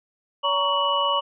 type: tone cluster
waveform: sine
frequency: 568 / 935 / 1120 / 2945 Hz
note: C#5 / A#5 / C#6 / F#7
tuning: +42 / +5 / +18 / -9 cents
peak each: -27 / -26 / -23 / -25 dBFS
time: 0.43-1.21 s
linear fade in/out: 20 ms
effects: none